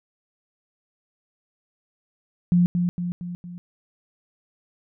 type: tone with echo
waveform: sine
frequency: 175.9 Hz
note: F3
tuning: 13 cents sharp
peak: -14 dBFS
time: 2.52-2.66 s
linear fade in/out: 0 ms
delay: 230 ms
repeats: 4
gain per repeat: -5 dB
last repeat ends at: 3.58 s
effects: none